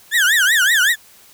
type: tone with vibrato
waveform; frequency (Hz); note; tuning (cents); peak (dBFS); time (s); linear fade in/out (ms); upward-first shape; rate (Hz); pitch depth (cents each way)
35% pulse; 1661.2; G#6; 0; -10; 0.11-0.96; 50; triangle; 5.3; 290
effects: white hiss -47 dBFS RMS until 1.33 s